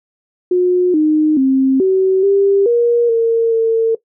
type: tone with pitch steps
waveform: sine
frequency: 360.9 / 307.7 / 265.8 / 379.1 / 396.4 / 473.9 / 458.1 / 452.1 Hz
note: F#4 / D#4 / C4 / F#4 / G4 / A#4 / A#4 / A4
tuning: -43 / -19 / +27 / +42 / +19 / +28 / -30 / +47 cents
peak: -9 dBFS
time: 0.51-3.95 s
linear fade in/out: 5 ms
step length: 430 ms
effects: noise-tail reverb RT60 0.1 s tail -18 dB re dry